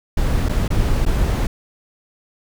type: noise with dropouts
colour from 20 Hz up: brown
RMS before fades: -17 dBFS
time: 0.17-1.47 s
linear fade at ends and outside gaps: 5 ms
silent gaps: 0.487-0.493 / 0.68-0.703 / 1.053-1.062 s
effects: none